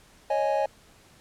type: chord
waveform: triangle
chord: C# suspended second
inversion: none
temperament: equal with one note detuned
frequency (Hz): 552.4 / 622.3 / 830.6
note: C#5 / D#5 / G#5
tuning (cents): -6 / 0 / 0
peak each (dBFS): -25 / -25 / -25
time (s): 0.3-0.66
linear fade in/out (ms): 5
effects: pink hiss -56 dBFS RMS until 1.2 s + low-pass 11000 Hz 12 dB/octave